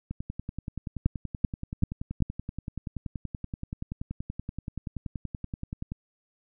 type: two click trains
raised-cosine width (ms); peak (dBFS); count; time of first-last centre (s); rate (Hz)
5; -10 / -21; 4 / 62; 1.06-2.223 / 0.11-5.92; 2.58 / 10.5
effects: none